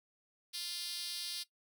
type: tone with high-pass filter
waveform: 5% pulse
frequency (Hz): 349.2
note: F4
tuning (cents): 0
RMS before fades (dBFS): -41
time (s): 0.53-1.44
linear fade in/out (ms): 20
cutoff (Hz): 4500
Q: 1.8
effects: noise-tail reverb RT60 0.1 s tail -17 dB re dry